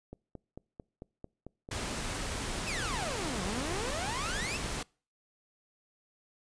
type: click train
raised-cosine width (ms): 2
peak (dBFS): -30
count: 17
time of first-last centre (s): 0.13-3.693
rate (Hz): 4.49
type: noise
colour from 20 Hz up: pink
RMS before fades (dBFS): -36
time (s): 1.71-4.83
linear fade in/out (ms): 5
type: exponential two-way sweep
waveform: sawtooth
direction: down then up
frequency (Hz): 2794 to 174.61 to 2794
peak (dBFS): -32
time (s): 2.66-4.58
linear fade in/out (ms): 20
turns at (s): 3.43
effects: noise-tail reverb RT60 0.4 s tail -26 dB re dry + resampled to 22050 Hz